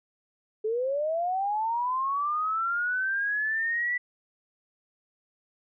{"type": "linear sweep", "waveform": "sine", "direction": "up", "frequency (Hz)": [421.7, 1975.5], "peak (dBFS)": -25, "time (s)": [0.64, 3.98], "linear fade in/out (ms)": 10, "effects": []}